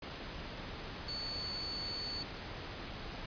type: tone in noise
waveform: sine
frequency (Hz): 4466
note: C#8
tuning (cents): +12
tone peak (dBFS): -38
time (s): 1.08-2.23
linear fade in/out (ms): 5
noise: pink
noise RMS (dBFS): -44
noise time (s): 0.02-3.26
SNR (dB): +3
effects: resampled to 11025 Hz